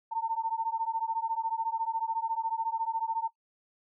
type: beating tone pair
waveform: sine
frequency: 897 / 911 Hz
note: A5 / A#5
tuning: +33 / -40 cents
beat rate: 14 Hz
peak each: -31 dBFS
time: 0.11-3.29 s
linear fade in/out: 20 ms
effects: noise-tail reverb RT60 0.1 s tail -17 dB re dry